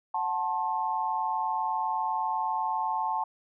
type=chord; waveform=sine; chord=F# diminished; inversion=none; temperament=equal with one note detuned; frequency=740 / 880 / 1067.9 Hz; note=F#5 / A5 / C6; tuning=0 / 0 / +35 cents; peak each=-34 / -28 / -33 dBFS; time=0.14-3.24 s; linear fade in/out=5 ms; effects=none